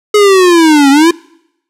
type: linear two-way sweep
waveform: square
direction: down then up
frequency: 424 to 270 to 348.2 Hz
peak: -4 dBFS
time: 0.14-1.11 s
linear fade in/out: 5 ms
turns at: 0.9 s
effects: noise-tail reverb RT60 0.8 s tail -24 dB re dry + low-pass 10000 Hz 12 dB/octave